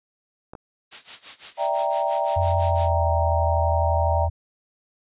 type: clicks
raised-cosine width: 1 ms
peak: -24 dBFS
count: 2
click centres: 0.535 / 0.552 s
type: noise with tremolo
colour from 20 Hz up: blue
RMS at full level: -29 dBFS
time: 0.91-2.92 s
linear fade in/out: 20 ms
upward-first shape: sine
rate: 5.9 Hz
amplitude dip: 90%
type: chord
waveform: sine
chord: E half-diminished seventh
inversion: third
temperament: equal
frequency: 587.3 / 659.3 / 784 / 932.3 Hz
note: D5 / E5 / G5 / Bb5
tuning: 0 / 0 / 0 / 0 cents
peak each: -26 dBFS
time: 1.57-4.29 s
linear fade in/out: 50 ms
type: tone with pitch glide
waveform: sine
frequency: 89.3 to 82.84 Hz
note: F2 to E2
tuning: +39 to +9 cents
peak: -21 dBFS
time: 2.36-4.3 s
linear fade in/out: 10 ms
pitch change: -130 cents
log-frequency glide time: 2.59-3.11 s
effects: resampled to 8000 Hz